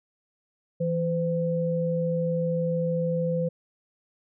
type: tone pair together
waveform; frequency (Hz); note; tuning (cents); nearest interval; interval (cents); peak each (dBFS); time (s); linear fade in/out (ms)
sine; 165.63 / 510; E3 / C5; +9 / -44; octave + perfect fifth; 1947; -26; 0.8-3.49; 10
effects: none